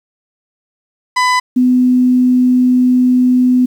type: tone pair in turn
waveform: 30% pulse / sine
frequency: 1001 / 251.2 Hz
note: B5 / B3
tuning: +23 / +30 cents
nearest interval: 2 octaves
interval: 2393 cents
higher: first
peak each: -7 / -7 dBFS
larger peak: neither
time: 1.16-1.4 / 1.56-3.66 s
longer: second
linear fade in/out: 10 ms
effects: low-pass 7000 Hz 12 dB/octave + 7-bit